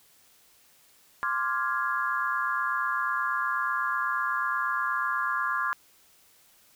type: chord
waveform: sine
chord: D half-diminished seventh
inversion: third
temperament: equal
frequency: 1046.5 / 1174.7 / 1396.9 / 1661.2 Hz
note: C6 / D6 / F6 / Ab6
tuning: 0 / 0 / 0 / 0 cents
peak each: -31 dBFS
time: 1.23-5.73 s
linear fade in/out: 0 ms
effects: white hiss -60 dBFS RMS until 6.75 s